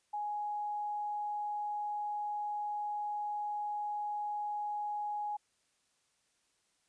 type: tone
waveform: sine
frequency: 833 Hz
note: G#5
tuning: 5 cents sharp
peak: -34 dBFS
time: 0.13-5.37 s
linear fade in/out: 10 ms
effects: white hiss -75 dBFS RMS until 6.88 s + resampled to 22050 Hz